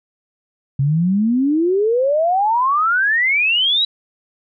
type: exponential sweep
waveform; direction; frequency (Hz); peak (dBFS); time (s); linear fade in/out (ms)
sine; up; 132.9 to 3951; -13; 0.79-3.85; 5
effects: none